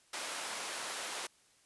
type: high-pass noise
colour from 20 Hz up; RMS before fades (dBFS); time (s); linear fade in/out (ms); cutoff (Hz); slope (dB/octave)
pink; -40; 0.13-1.27; 5; 640; 12
effects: white hiss -67 dBFS RMS until 1.65 s + resampled to 24000 Hz